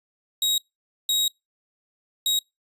sawtooth tone bursts at uneven times, 3800 Hz, A#7, 33 cents sharp, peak -17 dBFS, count 3, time 0.42-0.58 / 1.09-1.28 / 2.26-2.39 s, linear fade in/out 2 ms, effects noise-tail reverb RT60 0.2 s tail -26 dB re dry + resampled to 32000 Hz

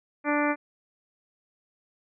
harmonic tone, 293.7 Hz, D4, in tune, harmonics 1 / 2 / 3 / 4 / 5 / 6 / 7 / 8, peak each -26 / -29 / -31 / -32 / -33 / -34 / -34 / -35 dBFS, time 0.24-0.56 s, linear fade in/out 50 ms, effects none

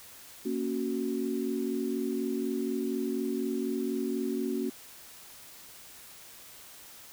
sine chord, F# major, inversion first, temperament equal, 233.1 / 277.2 / 370 Hz, A#3 / C#4 / F#4, 0 / 0 / 0 cents, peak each -33 dBFS, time 0.45-4.7 s, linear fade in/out 10 ms, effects white hiss -50 dBFS RMS until 7.12 s

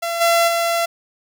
sawtooth tone with level steps, 678 Hz, E5, 49 cents sharp, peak -17 / -9 / -13 dBFS, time 0.02-0.86 s, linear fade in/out 10 ms, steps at 0.2 / 0.47 s, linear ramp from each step 20 ms, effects none

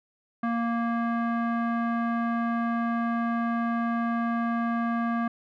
square tone with low-pass filter, 233.1 Hz, A#3, in tune, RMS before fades -27 dBFS, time 0.43-5.28 s, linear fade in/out 5 ms, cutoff 1400 Hz, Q 2.7, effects none

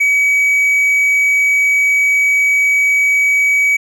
triangle tone, 2272 Hz, C#7, 42 cents sharp, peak -8 dBFS, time 0-3.77 s, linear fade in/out 10 ms, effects none

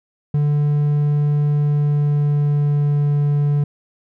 triangle tone with pitch glide, 146.83 to 145.31 Hz, D3 to D3, 0 to -18 cents, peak -12 dBFS, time 0.34-3.64 s, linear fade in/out 5 ms, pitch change -18 cents, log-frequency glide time 1.49-3.13 s, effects none

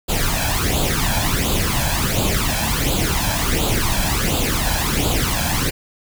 pink noise with flanger, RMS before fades -19 dBFS, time 0.08-5.71 s, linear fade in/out 20 ms, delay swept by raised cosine 0.26 to 1.25 ms, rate 1.4 Hz, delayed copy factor +0.7, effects none

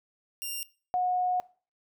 5% pulse / sine tone pair in turn, 2789 / 727.5 Hz, F7 / F#5, -3 / -29 cents, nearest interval octave + major seventh, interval 2326 cents, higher first, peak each -24 dBFS, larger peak neither, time 0.42-0.63 / 0.94-1.4 s, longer second, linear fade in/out 0 ms, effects noise-tail reverb RT60 0.4 s tail -21 dB re dry

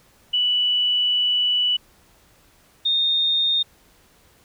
sine tone pair in turn, 2960 / 3669 Hz, F#7 / A#7, 0 / -28 cents, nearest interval major third, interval 372 cents, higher second, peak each -17 / -17 dBFS, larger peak neither, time 0.33-1.77 / 2.85-3.63 s, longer first, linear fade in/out 10 ms, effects pink hiss -56 dBFS RMS until 4.44 s

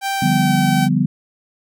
sawtooth tone with pitch glide, 784 to 769.2 Hz, G5 to G5, 0 to -33 cents, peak -15 dBFS, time 0.01-0.89 s, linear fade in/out 50 ms, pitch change -33 cents, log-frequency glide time 0.12-0.54 s
sine chord, G dominant seventh, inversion second, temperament equal, 146.83 / 174.61 / 196 / 246.9 Hz, D3 / F3 / G3 / B3, 0 / 0 / 0 / 0 cents, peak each -19 dBFS, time 0.22-1.06 s, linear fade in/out 5 ms
effects none

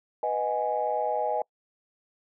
sine chord, G# minor seventh, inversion first, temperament equal with one note detuned, 493.9 / 622.3 / 730.2 / 830.6 Hz, B4 / D#5 / F#5 / G#5, 0 / 0 / -23 / 0 cents, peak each -31 / -29 / -34 / -28 dBFS, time 0.23-1.42 s, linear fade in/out 2 ms, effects noise-tail reverb RT60 0.1 s tail -26 dB re dry + tanh soft clip ceiling -15 dBFS

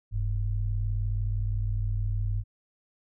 sine tone pair together, 43.14 / 102.6 Hz, F1 / G#2, -20 / -21 cents, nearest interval octave + minor third, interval 1499 cents, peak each -28 dBFS, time 0.11-2.44 s, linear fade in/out 50 ms, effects none

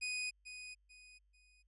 sawtooth tone with echo, 2488 Hz, D#7, 1 cent flat, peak -34 dBFS, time 0.01-0.31 s, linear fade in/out 20 ms, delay 440 ms, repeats 3, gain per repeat -10 dB, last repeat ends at 1.63 s, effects added 50 Hz sine -70 dBFS peak until 1.67 s + resampled to 24000 Hz

